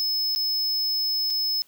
square tone with dropouts, 5200 Hz, E8, 24 cents flat, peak -23 dBFS, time 0-1.62 s, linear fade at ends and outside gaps 0 ms, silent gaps 0.35-0.36 / 1.302-1.306 s, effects white hiss -60 dBFS RMS until 1.67 s

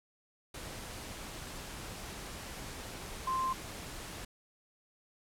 sine tone in noise, 1046.5 Hz, C6, in tune, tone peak -30 dBFS, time 3.27-3.53 s, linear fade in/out 5 ms, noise pink, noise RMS -44 dBFS, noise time 0.54-4.25 s, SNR +11 dB, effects low-pass 12000 Hz 12 dB/octave

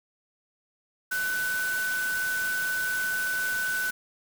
sine tone in noise, 1500 Hz, F#6, 23 cents sharp, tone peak -26 dBFS, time 1.11-3.91 s, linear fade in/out 10 ms, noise white, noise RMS -36 dBFS, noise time 1.11-3.91 s, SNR +7 dB, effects none

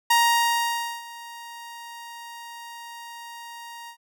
sawtooth tone with ADSR envelope, 937 Hz, A#5, 9 cents sharp, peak -12 dBFS, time 0.1-3.97 s, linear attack 7 ms, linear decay 910 ms, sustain -22 dB, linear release 83 ms, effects none

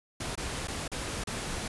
pink noise with dropouts, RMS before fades -35 dBFS, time 0.2-1.68 s, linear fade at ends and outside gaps 5 ms, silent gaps 0.355-0.375 / 0.674-0.681 / 0.879-0.916 / 1.239-1.271 s, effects resampled to 24000 Hz

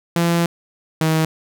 sawtooth tone pair in turn, 170 / 159.06 Hz, F3 / D#3, -46 / +38 cents, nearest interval minor second, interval 116 cents, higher first, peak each -11 / -11 dBFS, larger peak neither, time 0.16-0.46 / 1.01-1.25 s, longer first, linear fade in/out 2 ms, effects none

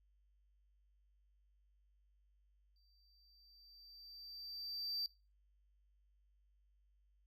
triangle tone with exponential growth, 4662 Hz, D8, 14 cents flat, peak -35 dBFS, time 2.76-5.06 s, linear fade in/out 1 ms, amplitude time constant 500 ms, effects noise-tail reverb RT60 0.3 s tail -21 dB re dry + added 50 Hz sine -70 dBFS peak until 7.26 s

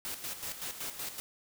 white noise with tremolo, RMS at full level -38 dBFS, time 0.05-1.2 s, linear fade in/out 0 ms, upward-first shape square, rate 5.3 Hz, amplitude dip 60%, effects none

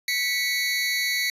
25% pulse tone pair together, 1971.2 / 2217 Hz, B6 / C#7, -4 / 0 cents, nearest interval major second, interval 204 cents, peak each -22 dBFS, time 0.08-1.3 s, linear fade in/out 2 ms, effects resampled to 32000 Hz

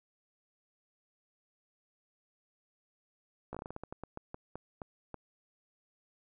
slowing click train, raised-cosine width 1 ms, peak -27 dBFS, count 16, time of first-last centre 3.53-5.143 s, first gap 16 ms, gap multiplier 1.24, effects none

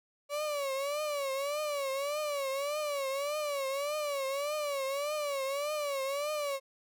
35% pulse tone with vibrato, 570 Hz, C#5, 48 cents sharp, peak -30 dBFS, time 0.29-6.6 s, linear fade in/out 50 ms, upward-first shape triangle, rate 1.7 Hz, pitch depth 130 cents each way, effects none

